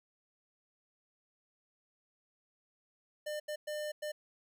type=tone bursts at uneven times; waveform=square; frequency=600 Hz; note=D5; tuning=37 cents sharp; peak=-37 dBFS; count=4; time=3.26-3.4 / 3.48-3.56 / 3.67-3.92 / 4.02-4.12 s; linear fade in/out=10 ms; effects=none